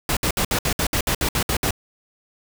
pink noise bursts, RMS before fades -21 dBFS, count 12, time 0.09-1.708 s, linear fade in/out 2 ms, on 78 ms, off 62 ms, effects none

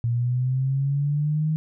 sine linear sweep, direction up, 116.54 to 157.6 Hz, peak -20 dBFS, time 0.04-1.56 s, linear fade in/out 0 ms, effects none

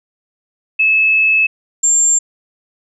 sine tone pair in turn, 2600 / 7354 Hz, E7 / A#8, -24 / -24 cents, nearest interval octave + tritone, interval 1800 cents, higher second, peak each -9 / -9 dBFS, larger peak neither, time 0.79-1.47 / 1.83-2.19 s, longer first, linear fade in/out 10 ms, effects none

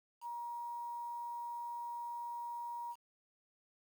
sine tone with quantisation, 949 Hz, A#5, 31 cents sharp, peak -40 dBFS, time 0.21-2.96 s, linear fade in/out 50 ms, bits 10, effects none

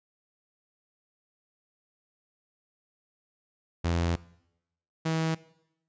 sawtooth tone pair in turn, 85.1 / 161.16 Hz, F2 / E3, -44 / -39 cents, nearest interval major seventh, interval 1105 cents, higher second, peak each -21 / -22 dBFS, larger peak first, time 3.84-4.16 / 5.05-5.35 s, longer first, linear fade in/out 10 ms, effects noise-tail reverb RT60 0.8 s tail -20 dB re dry + resampled to 16000 Hz

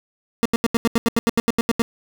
30% pulse tone bursts, 231.5 Hz, A#3, 12 cents flat, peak -12 dBFS, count 14, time 0.43-1.82 s, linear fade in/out 0 ms, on 25 ms, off 80 ms, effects none

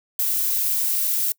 violet noise, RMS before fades -22 dBFS, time 0.19-1.32 s, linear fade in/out 2 ms, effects noise-tail reverb RT60 0.1 s tail -25 dB re dry

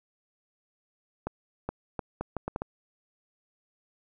accelerating click train, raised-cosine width 1 ms, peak -17 dBFS, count 8, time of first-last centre 1.27-2.62 s, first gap 420 ms, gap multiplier 0.72, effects none

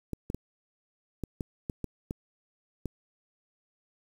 clicks, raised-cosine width 3 ms, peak -20 dBFS, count 9, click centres 0.133 / 0.301 / 0.346 / 1.237 / 1.408 / 1.698 / 1.843 / 2.109 / 2.857 s, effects 8-bit

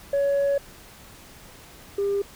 sine tone pair in turn, 561 / 400.3 Hz, C#5 / G4, +21 / +36 cents, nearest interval tritone, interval 585 cents, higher first, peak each -17 / -20 dBFS, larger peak first, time 0.13-0.58 / 1.98-2.22 s, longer first, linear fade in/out 5 ms, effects tanh soft clip ceiling -18 dBFS + pink hiss -47 dBFS RMS until 2.35 s

